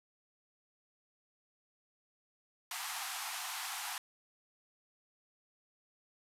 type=band-pass noise; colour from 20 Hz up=pink; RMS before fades=-41 dBFS; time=2.71-3.98 s; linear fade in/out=2 ms; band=720 to 14000 Hz; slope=96 dB/octave; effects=none